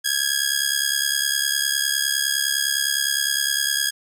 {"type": "ring-modulated tone", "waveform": "10% pulse", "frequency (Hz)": 1654, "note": "G#6", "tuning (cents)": -8, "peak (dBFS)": -8, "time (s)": [0.04, 3.91], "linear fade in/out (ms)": 20, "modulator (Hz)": 34.9, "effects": []}